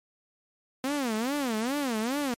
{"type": "tone with vibrato", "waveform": "sawtooth", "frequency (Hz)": 251.2, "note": "B3", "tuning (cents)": 30, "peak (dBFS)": -23, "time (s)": [0.84, 2.34], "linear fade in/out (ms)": 2, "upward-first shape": "sine", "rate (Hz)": 2.4, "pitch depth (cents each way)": 270, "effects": ["MP3 64 kbps"]}